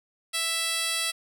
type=tone with band-pass filter; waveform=10% pulse; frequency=660 Hz; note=E5; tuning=2 cents sharp; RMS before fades=-28 dBFS; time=0.33-1.12 s; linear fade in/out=20 ms; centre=7400 Hz; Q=0.81; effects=9-bit